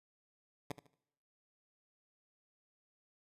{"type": "tone with echo", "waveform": "10% pulse", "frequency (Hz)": 143.9, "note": "D3", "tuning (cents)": -35, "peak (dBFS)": -29, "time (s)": [0.7, 0.72], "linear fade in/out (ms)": 5, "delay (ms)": 75, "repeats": 3, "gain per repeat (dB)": -12, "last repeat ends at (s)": 0.945, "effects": ["noise-tail reverb RT60 0.8 s tail -23 dB re dry", "resampled to 32000 Hz"]}